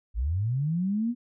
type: linear sweep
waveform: sine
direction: up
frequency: 48.73 to 246.5 Hz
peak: -24 dBFS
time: 0.14-1.15 s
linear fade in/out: 50 ms
effects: none